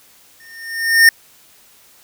square tone with exponential growth, 1824 Hz, A#6, 38 cents flat, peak -4 dBFS, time 0.4-1.09 s, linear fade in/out 2 ms, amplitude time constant 150 ms, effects white hiss -49 dBFS RMS until 2.03 s

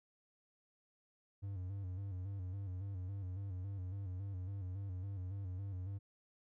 triangle tone with vibrato, 95.2 Hz, F#2, 50 cents sharp, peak -38 dBFS, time 1.42-5.99 s, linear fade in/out 20 ms, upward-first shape square, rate 3.6 Hz, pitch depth 71 cents each way, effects none

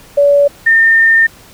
sine tone pair in turn, 571 / 1812.8 Hz, D5 / A#6, -49 / -49 cents, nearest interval octave + minor sixth, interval 2000 cents, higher second, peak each -5 dBFS, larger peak neither, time 0.17-0.48 / 0.66-1.27 s, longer second, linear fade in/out 10 ms, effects pink hiss -40 dBFS RMS until 1.53 s

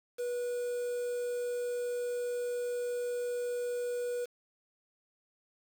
triangle tone with quantisation, 486.9 Hz, B4, 25 cents flat, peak -30 dBFS, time 0.18-4.26 s, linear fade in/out 20 ms, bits 8, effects none

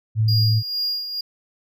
sine tone, 110 Hz, A2, in tune, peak -15 dBFS, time 0.15-0.63 s, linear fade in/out 50 ms
triangle tone with tremolo, 4835 Hz, D8, 50 cents sharp, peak -19 dBFS, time 0.28-1.21 s, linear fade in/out 5 ms, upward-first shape sine, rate 2.2 Hz, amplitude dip 60%
effects none

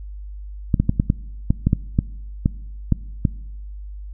clicks, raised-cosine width 5 ms, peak -3 dBFS, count 12, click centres 0.742 / 0.8 / 0.894 / 0.999 / 1.101 / 1.505 / 1.67 / 1.731 / 1.989 / 2.459 / 2.923 / 3.252 s, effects noise-tail reverb RT60 1.0 s tail -22 dB re dry + added 50 Hz sine -31 dBFS peak until 4.13 s

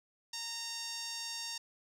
sawtooth tone with band-pass filter, 922 Hz, A#5, 19 cents flat, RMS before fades -41 dBFS, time 0.33-1.58 s, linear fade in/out 5 ms, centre 5500 Hz, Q 2.5, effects 11-bit

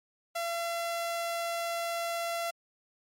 sawtooth tone, 679 Hz, F5, 49 cents flat, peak -27 dBFS, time 0.35-2.51 s, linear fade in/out 10 ms, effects MP3 64 kbps

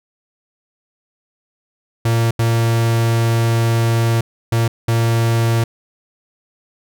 45% pulse tone bursts at uneven times, 115.3 Hz, A#2, 19 cents flat, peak -13 dBFS, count 4, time 2.05-2.31 / 2.39-4.21 / 4.52-4.68 / 4.88-5.64 s, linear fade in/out 5 ms, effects none

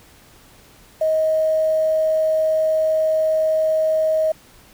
sine tone with quantisation, 631 Hz, D#5, 24 cents sharp, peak -15 dBFS, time 1.01-4.32 s, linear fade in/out 5 ms, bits 7, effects pink hiss -49 dBFS RMS until 4.73 s

